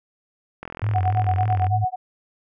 click train, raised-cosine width 0.5 ms, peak -18 dBFS, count 45, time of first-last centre 0.63-1.668 s, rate 42.4 Hz
sine tone with vibrato, 100.2 Hz, G2, 38 cents sharp, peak -19 dBFS, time 0.82-1.85 s, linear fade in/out 10 ms, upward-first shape sine, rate 3.4 Hz, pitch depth 120 cents each way
sine tone with tremolo, 740 Hz, F#5, in tune, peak -18 dBFS, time 0.94-1.96 s, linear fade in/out 20 ms, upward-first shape sine, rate 9 Hz, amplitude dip 100%
effects none

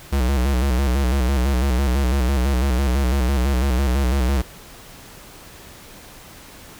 square tone with vibrato, 65.41 Hz, C2, in tune, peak -17 dBFS, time 0.12-4.42 s, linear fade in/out 10 ms, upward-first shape square, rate 6 Hz, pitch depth 97 cents each way, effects pink hiss -42 dBFS RMS until 6.79 s

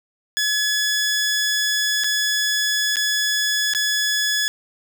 15% pulse tone with dropouts, 1700 Hz, G#6, 40 cents sharp, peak -12 dBFS, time 0.37-4.48 s, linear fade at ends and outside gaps 0 ms, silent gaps 2.037-2.043 / 2.958-2.968 / 3.736-3.749 s, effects none

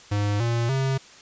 square tone with pitch steps, 102.8 / 117.41 / 134.09 Hz, G#2 / A#2 / C3, -17 / +13 / +43 cents, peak -22 dBFS, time 0.11-0.98 s, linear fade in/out 10 ms, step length 290 ms, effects white hiss -48 dBFS RMS until 1.21 s + resampled to 16000 Hz

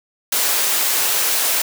white high-pass noise, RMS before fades -18 dBFS, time 0.32-1.62 s, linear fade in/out 5 ms, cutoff 400 Hz, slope 12 dB/octave, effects none

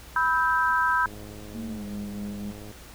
sine chord, E minor, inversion second, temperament equal with one note detuned, 987.8 / 1295.9 / 1568 Hz, B5 / E6 / G6, 0 / -30 / 0 cents, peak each -24 / -26 / -24 dBFS, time 0.16-1.06 s, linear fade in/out 2 ms
click train, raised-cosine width 2 ms, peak -31 dBFS, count 173, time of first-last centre 1.06-2.714 s, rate 104 Hz
sine tone with pitch glide, 226.4 to 204 Hz, A3 to G#3, +50 to -31 cents, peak -32 dBFS, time 1.54-2.52 s, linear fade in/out 20 ms, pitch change -181 cents, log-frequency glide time 1.68-1.84 s
effects added 60 Hz sine -47 dBFS peak until 2.94 s + pink hiss -47 dBFS RMS until 2.94 s

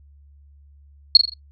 sine tone with echo, 4314 Hz, C#8, 48 cents flat, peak -4 dBFS, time 1.15-1.17 s, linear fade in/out 2 ms, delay 42 ms, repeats 4, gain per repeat -7 dB, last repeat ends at 1.338 s, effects noise-tail reverb RT60 0.1 s tail -19 dB re dry + added 71 Hz sine -47 dBFS peak until 1.51 s

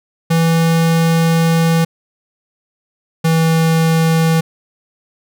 square tone pair in turn, 164.81 / 162.73 Hz, E3 / E3, 0 / -22 cents, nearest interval unison, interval 22 cents, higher first, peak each -11 dBFS, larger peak neither, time 0.3-1.85 / 3.24-4.41 s, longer first, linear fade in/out 10 ms, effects none

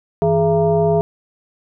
sine tone with frequency modulation, 417.6 Hz, G#4, 10 cents sharp, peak -12 dBFS, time 0.22-1.01 s, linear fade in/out 0 ms, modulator 256 Hz, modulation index 1.2, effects none

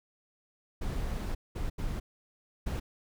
brown noise bursts at uneven times, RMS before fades -33 dBFS, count 4, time 0.81-1.35 / 1.55-1.7 / 1.78-2 / 2.66-2.8 s, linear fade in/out 10 ms, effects none

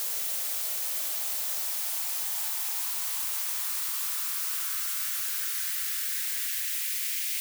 blue noise with high-pass filter sweep, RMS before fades -31 dBFS, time 0-7.4 s, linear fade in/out 0 ms, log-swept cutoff 480 to 2200 Hz, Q 2.5, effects none

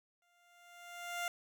15% pulse tone with exponential growth, 698.5 Hz, F5, in tune, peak -28 dBFS, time 0.22-1.28 s, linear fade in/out 1 ms, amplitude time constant 230 ms, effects none

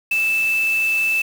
sine tone in noise, 2637 Hz, E7, in tune, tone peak -16 dBFS, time 0.11-1.22 s, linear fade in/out 5 ms, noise white, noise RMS -34 dBFS, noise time 0.11-1.22 s, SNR +15 dB, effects none

